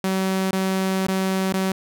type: tone with dropouts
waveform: sawtooth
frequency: 190 Hz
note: F#3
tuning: 46 cents sharp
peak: -16 dBFS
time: 0.04-1.72 s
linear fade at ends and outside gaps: 2 ms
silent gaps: 0.51-0.53 / 1.069-1.084 / 1.526-1.538 s
effects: none